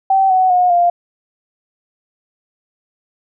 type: tone with pitch steps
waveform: sine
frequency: 772 / 746.6 / 722 / 698.2 Hz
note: G5 / F#5 / F#5 / F5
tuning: -27 / +15 / -43 / -1 cents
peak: -9 dBFS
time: 0.1-0.9 s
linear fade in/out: 5 ms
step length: 200 ms
effects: none